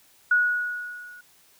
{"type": "tone with level ramp", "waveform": "sine", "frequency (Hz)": 1459, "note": "F#6", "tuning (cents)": -25, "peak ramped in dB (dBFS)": [-15, -43], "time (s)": [0.31, 1.21], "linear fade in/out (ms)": 5, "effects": ["white hiss -58 dBFS RMS until 1.59 s"]}